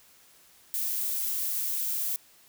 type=noise; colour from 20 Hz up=violet; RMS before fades=-30 dBFS; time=0.74-2.16 s; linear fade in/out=0 ms; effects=white hiss -58 dBFS RMS until 2.48 s